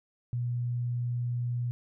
sine tone, 121.3 Hz, B2, 31 cents flat, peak -28 dBFS, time 0.33-1.71 s, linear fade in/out 0 ms, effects none

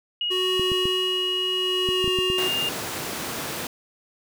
sine tone with pitch glide, 2886 to 2812 Hz, F#7 to F7, -44 to +11 cents, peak -23 dBFS, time 0.21-2.69 s, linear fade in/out 2 ms, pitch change -45 cents, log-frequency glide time 1.89-2.11 s
square tone with tremolo, 370 Hz, F#4, in tune, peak -24 dBFS, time 0.3-2.49 s, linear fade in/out 20 ms, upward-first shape sine, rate 0.7 Hz, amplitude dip 50%
clicks, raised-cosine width 3 ms, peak -17 dBFS, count 8, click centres 0.596 / 0.718 / 0.855 / 1.889 / 2.043 / 2.078 / 2.188 / 2.301 s
pink high-pass noise, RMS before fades -31 dBFS, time 2.38-3.67 s, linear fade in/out 2 ms, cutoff 170 Hz, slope 12 dB/octave
effects none

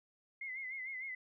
sine tone with vibrato, 2086 Hz, C7, 6 cents flat, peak -40 dBFS, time 0.41-1.15 s, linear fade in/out 5 ms, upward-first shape sine, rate 6.6 Hz, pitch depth 72 cents each way, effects none

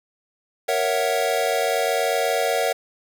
square chord, F# dominant seventh, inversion first, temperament equal, 466.2 / 554.4 / 659.3 / 740 Hz, A#4 / C#5 / E5 / F#5, 0 / 0 / 0 / 0 cents, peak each -26 dBFS, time 0.68-2.73 s, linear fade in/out 10 ms, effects none

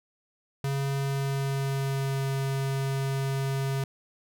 square tone with pitch glide, 138 to 135.94 Hz, C#3 to C#3, -7 to -33 cents, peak -27 dBFS, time 0.64-3.84 s, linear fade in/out 2 ms, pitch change -26 cents, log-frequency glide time 0.97-2.25 s, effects none

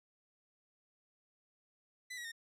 sawtooth tone with pitch steps, 2000 / 1915.2 / 1834 Hz, B6 / A#6 / A#6, +21 / +46 / -29 cents, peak -39 dBFS, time 2.1-2.319 s, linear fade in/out 10 ms, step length 73 ms, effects low-pass 11000 Hz 12 dB/octave

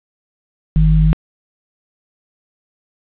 sine tone pair together, 49.48 / 157.3 Hz, G1 / D#3, +17 / +19 cents, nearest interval octave + minor sixth, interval 2002 cents, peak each -11 dBFS, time 0.76-1.13 s, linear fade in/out 0 ms, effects resampled to 8000 Hz + 7-bit

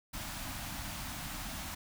pink band-stop noise, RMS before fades -41 dBFS, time 0.13-1.75 s, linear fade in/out 10 ms, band 310 to 620 Hz, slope 48 dB/octave, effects none

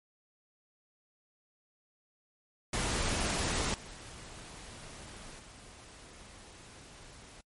pink noise with level steps, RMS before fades -32 / -48 / -52 dBFS, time 2.73-7.41 s, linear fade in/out 5 ms, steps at 3.74 / 5.39 s, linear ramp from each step 2 ms, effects noise-tail reverb RT60 0.1 s tail -26 dB re dry + MP3 48 kbps

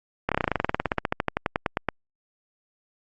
slowing click train, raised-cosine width 0.5 ms, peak -7 dBFS, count 27, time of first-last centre 0.29-1.887 s, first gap 27 ms, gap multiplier 1.06, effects Opus 48 kbps

